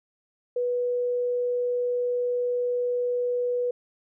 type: tone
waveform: sine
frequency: 490 Hz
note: B4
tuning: 14 cents flat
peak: -23 dBFS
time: 0.56-3.71 s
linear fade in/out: 5 ms
effects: none